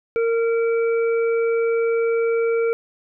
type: harmonic tone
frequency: 460 Hz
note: A#4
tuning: 23 cents flat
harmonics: 1 / 3 / 5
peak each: -17 / -31 / -33 dBFS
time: 0.16-2.73 s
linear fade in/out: 0 ms
effects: none